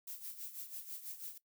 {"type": "noise with tremolo", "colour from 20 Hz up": "violet", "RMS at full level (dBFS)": -44, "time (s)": [0.07, 1.38], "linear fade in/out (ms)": 5, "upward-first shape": "sine", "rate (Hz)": 6.1, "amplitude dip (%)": 70, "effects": ["noise-tail reverb RT60 0.1 s tail -18 dB re dry"]}